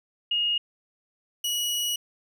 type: tone pair in turn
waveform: sine / sawtooth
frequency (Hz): 2861 / 2916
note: F7 / F#7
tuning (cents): +41 / -26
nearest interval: unison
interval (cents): 33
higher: second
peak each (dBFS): -22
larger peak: neither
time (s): 0.31-0.58 / 1.44-1.96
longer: second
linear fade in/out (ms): 5
effects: none